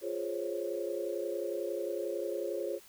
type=chord; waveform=sine; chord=Db major seventh; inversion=first; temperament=equal; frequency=349.2 / 415.3 / 523.3 / 554.4 Hz; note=F4 / Ab4 / C5 / Db5; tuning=0 / 0 / 0 / 0 cents; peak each=-38 / -38 / -39 / -38 dBFS; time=0.01-2.8 s; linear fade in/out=50 ms; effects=white hiss -57 dBFS RMS until 2.88 s